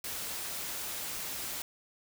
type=noise; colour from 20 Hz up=white; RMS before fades=-38 dBFS; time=0.04-1.62 s; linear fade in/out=2 ms; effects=none